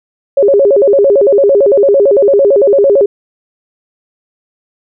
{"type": "tone with vibrato", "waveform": "sine", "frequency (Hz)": 474, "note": "A#4", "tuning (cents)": 29, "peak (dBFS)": -4, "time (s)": [0.37, 3.06], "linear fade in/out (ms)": 5, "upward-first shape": "square", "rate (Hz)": 8.9, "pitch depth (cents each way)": 270, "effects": []}